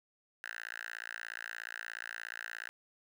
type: tone with high-pass filter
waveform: 5% pulse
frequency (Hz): 56.9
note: A#1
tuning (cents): -41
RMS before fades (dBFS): -44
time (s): 0.44-2.69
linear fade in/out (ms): 0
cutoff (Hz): 1600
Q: 5.1
effects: none